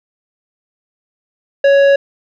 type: tone with tanh clipping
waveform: sine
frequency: 557 Hz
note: C#5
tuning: 8 cents sharp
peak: -8 dBFS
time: 1.64-1.96 s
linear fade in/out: 5 ms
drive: 11 dB
effects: none